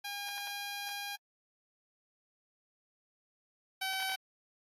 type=tone pair in turn; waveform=10% pulse; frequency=810 / 764.5 Hz; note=G#5 / G5; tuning=-43 / -44 cents; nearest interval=minor second; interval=101 cents; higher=first; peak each=-30 / -25 dBFS; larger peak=second; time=0.04-1.16 / 3.81-4.16 s; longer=first; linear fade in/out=10 ms; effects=AAC 48 kbps